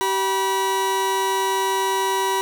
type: tone pair together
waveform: 40% pulse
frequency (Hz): 384.9 / 970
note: G4 / B5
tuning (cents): -32 / -31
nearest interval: octave + major third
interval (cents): 1601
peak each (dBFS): -23 / -20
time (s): 0.01-2.41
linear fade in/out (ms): 0
effects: none